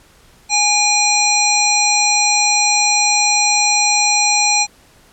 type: harmonic tone with a mistuned harmonic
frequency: 830 Hz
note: G#5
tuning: 1 cent flat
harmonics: 1 / 3 / 5 / 7 / 9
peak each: -18 / -18 / -18 / -18 / -18 dBFS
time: 0.49-4.67 s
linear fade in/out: 50 ms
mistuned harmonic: 3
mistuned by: -44 cents
effects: pink hiss -49 dBFS RMS until 5.12 s + low-pass 12000 Hz 12 dB/octave